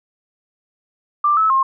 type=tone with pitch steps; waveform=sine; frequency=1182 / 1301 / 1068 Hz; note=D6 / E6 / C6; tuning=+11 / -23 / +35 cents; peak=-12 dBFS; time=1.24-1.63 s; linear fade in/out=5 ms; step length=130 ms; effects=none